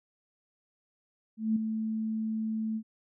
sine tone with ADSR envelope, 220 Hz, A3, in tune, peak -22 dBFS, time 1.37-2.83 s, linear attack 190 ms, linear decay 6 ms, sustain -7 dB, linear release 68 ms, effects none

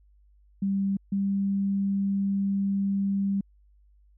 sine tone pair in turn, 196.3 / 197.44 Hz, G3 / G3, +3 / +13 cents, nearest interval unison, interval 10 cents, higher second, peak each -23 dBFS, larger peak neither, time 0.62-0.97 / 1.12-3.41 s, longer second, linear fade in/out 5 ms, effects added 50 Hz sine -56 dBFS peak until 4.17 s

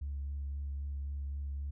sine tone with vibrato, 70.4 Hz, C#2, 27 cents sharp, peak -34 dBFS, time 0.01-1.71 s, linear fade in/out 10 ms, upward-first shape sine, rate 3.8 Hz, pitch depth 17 cents each way, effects tanh soft clip ceiling -32 dBFS

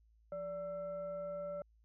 sine tone with frequency modulation, 581 Hz, D5, 19 cents flat, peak -39 dBFS, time 0.32-1.62 s, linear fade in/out 2 ms, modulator 755 Hz, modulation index 0.41, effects added 55 Hz sine -65 dBFS peak until 1.84 s

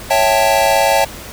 square chord, A dominant seventh, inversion first, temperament equal, 554.4 / 659.3 / 784 / 880 Hz, C#5 / E5 / G5 / A5, 0 / 0 / 0 / 0 cents, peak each -17 dBFS, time 0.1-1.05 s, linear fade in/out 10 ms, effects added 50 Hz sine -40 dBFS peak until 1.32 s + pink hiss -32 dBFS RMS until 1.32 s

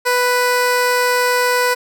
15% pulse tone, 494.6 Hz, B4, 3 cents sharp, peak -7 dBFS, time 0.05-1.75 s, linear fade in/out 20 ms, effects none

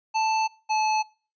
square tone pair in turn, 880 / 864.9 Hz, A5 / A5, 0 / -30 cents, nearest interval unison, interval 30 cents, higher first, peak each -22 dBFS, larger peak neither, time 0.14-0.48 / 0.69-1.03 s, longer neither, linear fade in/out 20 ms, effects noise-tail reverb RT60 0.4 s tail -23 dB re dry + resampled to 16000 Hz

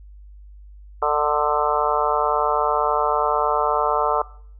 harmonic tone with a mistuned harmonic, 149 Hz, D3, 25 cents sharp, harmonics 3 / 4 / 5 / 6 / 7 / 8 / 9, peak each -25 / -25 / -25 / -25 / -25 / -25 / -25 dBFS, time 1.02-4.22 s, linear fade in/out 5 ms, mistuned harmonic 9, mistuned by -33 cents, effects noise-tail reverb RT60 0.6 s tail -21 dB re dry + added 50 Hz sine -40 dBFS peak until 4.59 s

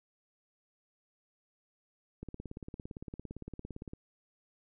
click train, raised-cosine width 3 ms, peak -29 dBFS, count 31, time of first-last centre 2.23-3.935 s, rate 17.6 Hz, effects none

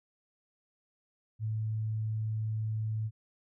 sine tone, 109.3 Hz, A2, 11 cents flat, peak -30 dBFS, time 1.39-3.11 s, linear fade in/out 50 ms, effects none

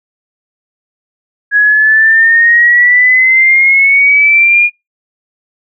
sine exponential sweep, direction up, 1661.2 to 2434 Hz, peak -4 dBFS, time 1.51-4.7 s, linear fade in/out 50 ms, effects noise-tail reverb RT60 0.2 s tail -25 dB re dry

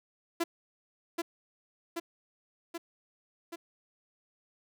sawtooth tone with echo, 337.9 Hz, E4, 43 cents sharp, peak -23 dBFS, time 0.4-0.44 s, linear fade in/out 10 ms, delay 780 ms, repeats 4, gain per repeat -3 dB, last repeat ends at 3.56 s, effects none

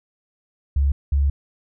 sine tone pair in turn, 69.9 / 70.24 Hz, C#2 / C#2, +15 / +23 cents, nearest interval unison, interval 8 cents, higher second, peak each -15 dBFS, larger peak neither, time 0.76-0.92 / 1.12-1.3 s, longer second, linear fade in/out 5 ms, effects none

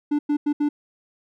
triangle tone bursts at uneven times, 293.7 Hz, D4, in tune, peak -16 dBFS, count 4, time 0.11-0.19 / 0.29-0.37 / 0.46-0.53 / 0.6-0.69 s, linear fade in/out 10 ms, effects none

